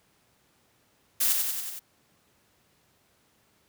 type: noise with echo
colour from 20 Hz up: blue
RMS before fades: -24 dBFS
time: 1.2-1.33 s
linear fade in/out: 10 ms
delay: 93 ms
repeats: 5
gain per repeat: -3 dB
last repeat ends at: 1.795 s
effects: pink hiss -66 dBFS RMS until 3.68 s + high-pass 80 Hz 12 dB/octave